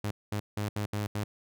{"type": "tone bursts at uneven times", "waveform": "sawtooth", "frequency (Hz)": 103.83, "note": "G#2", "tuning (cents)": 0, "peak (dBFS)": -26, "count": 6, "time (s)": [[0.04, 0.11], [0.32, 0.4], [0.57, 0.69], [0.76, 0.86], [0.93, 1.07], [1.15, 1.24]], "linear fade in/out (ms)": 5, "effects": []}